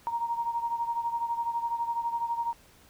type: beating tone pair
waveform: sine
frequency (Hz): 932.3 / 944.3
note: A#5 / A#5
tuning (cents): 0 / +22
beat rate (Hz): 12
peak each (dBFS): -29 / -34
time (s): 0.07-2.53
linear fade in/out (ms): 0
effects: pink hiss -58 dBFS RMS until 2.89 s

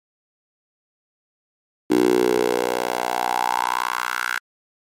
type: tone with high-pass filter sweep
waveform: 10% pulse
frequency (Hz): 61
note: B1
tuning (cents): -21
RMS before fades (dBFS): -21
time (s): 1.9-4.39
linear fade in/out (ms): 10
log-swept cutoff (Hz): 320 to 1500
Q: 4.4
effects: MP3 64 kbps

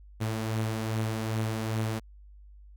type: beating tone pair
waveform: sawtooth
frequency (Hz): 110 / 112.5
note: A2 / A2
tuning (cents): 0 / +39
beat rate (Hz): 2.5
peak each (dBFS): -25 / -33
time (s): 0.2-2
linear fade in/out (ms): 20
effects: added 50 Hz sine -48 dBFS peak until 2.76 s

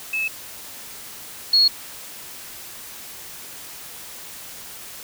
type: tone pair in turn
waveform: sine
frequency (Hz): 2600 / 4322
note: E7 / C#8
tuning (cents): -24 / -45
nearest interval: major sixth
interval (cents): 879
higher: second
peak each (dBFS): -21 / -12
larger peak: second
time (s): 0.13-0.28 / 1.53-1.68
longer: neither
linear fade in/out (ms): 5
effects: white hiss -38 dBFS RMS until 5.03 s

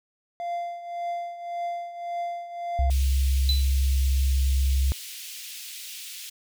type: tone with tremolo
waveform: triangle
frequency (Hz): 693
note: F5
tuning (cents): -14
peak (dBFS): -24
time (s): 0.4-2.9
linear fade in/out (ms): 0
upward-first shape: triangle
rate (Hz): 1.8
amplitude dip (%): 75
type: tone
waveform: sine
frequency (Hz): 66.8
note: C2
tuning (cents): +36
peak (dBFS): -19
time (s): 2.79-4.92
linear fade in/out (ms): 0
type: high-pass noise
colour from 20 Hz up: pink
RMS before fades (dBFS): -39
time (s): 2.9-6.3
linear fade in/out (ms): 10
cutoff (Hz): 2600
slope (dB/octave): 24
type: tone with exponential decay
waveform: triangle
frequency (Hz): 3998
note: B7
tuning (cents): +20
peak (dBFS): -19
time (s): 3.49-3.73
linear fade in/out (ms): 1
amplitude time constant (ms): 51
effects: none

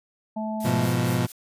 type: harmonic tone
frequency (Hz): 217.3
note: A3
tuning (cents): -21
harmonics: 1 / 3 / 4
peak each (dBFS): -28 / -33 / -34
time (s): 0.36-0.86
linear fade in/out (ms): 10
type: noise with tremolo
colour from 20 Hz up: blue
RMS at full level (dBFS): -37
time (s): 0.6-1.32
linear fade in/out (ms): 2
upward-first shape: sine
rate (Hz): 4.4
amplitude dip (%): 100
type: chord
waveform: 30% pulse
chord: F diminished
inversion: first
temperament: equal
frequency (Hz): 103.83 / 123.47 / 174.61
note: Ab2 / Cb3 / F3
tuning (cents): 0 / 0 / 0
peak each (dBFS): -26 / -21 / -24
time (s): 0.64-1.27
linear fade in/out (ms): 20
effects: resampled to 32000 Hz

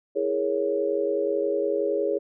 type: chord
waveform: sine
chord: A# half-diminished seventh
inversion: second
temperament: equal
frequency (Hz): 329.6 / 415.3 / 466.2 / 554.4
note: E4 / G#4 / A#4 / C#5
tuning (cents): 0 / 0 / 0 / 0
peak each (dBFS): -31 / -25 / -31 / -27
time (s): 0.15-2.19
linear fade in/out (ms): 20
effects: none

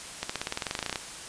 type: accelerating click train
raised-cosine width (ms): 0.2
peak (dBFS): -12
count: 17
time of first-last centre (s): 0.23-0.958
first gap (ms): 65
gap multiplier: 0.95
effects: white hiss -41 dBFS RMS until 1.28 s + resampled to 22050 Hz

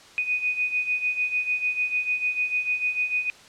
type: beating tone pair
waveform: sine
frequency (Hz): 2481 / 2487.7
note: D#7 / D#7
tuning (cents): -6 / -1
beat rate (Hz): 6.7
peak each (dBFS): -29 / -24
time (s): 0.18-3.3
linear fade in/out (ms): 0
effects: white hiss -49 dBFS RMS until 3.48 s + low-pass 6000 Hz 12 dB/octave

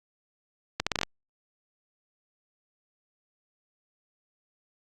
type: accelerating click train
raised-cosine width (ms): 0.2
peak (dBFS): -8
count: 7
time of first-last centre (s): 0.8-1.032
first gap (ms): 66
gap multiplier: 0.78
effects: Opus 48 kbps

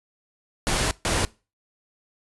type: noise bursts at uneven times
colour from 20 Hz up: pink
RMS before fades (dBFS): -23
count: 2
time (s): 0.67-0.91 / 1.05-1.25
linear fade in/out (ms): 0
effects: noise-tail reverb RT60 0.3 s tail -22 dB re dry + resampled to 24000 Hz

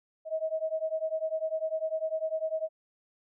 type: beating tone pair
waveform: sine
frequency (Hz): 631 / 641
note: D#5 / E5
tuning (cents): +24 / -49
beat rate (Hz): 10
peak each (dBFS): -32 / -32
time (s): 0.25-2.69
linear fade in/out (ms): 50
effects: none

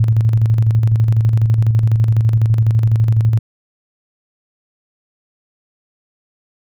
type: tone with tremolo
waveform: sine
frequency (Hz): 111.8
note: A2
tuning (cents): +28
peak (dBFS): -8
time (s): 0-3.39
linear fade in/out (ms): 5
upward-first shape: square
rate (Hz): 12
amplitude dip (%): 45
effects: none

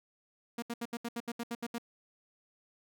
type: tone bursts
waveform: sawtooth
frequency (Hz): 235.3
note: A#3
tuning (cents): +16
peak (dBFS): -31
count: 11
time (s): 0.58-1.783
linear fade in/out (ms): 5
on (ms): 43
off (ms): 73
effects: none

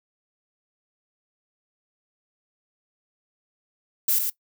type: noise with echo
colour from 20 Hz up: violet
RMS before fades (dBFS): -21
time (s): 4.08-4.19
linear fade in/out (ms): 5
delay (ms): 110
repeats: 1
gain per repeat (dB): -5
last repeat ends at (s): 4.3
effects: noise-tail reverb RT60 0.1 s tail -19 dB re dry

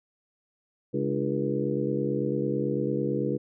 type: harmonic tone with a mistuned harmonic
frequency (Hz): 69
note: C#2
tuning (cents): -7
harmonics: 2 / 3 / 4 / 5 / 6 / 7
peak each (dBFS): -32 / -32 / -32 / -32 / -32 / -32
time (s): 0.93-3.38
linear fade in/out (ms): 20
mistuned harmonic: 4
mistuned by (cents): +110
effects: none

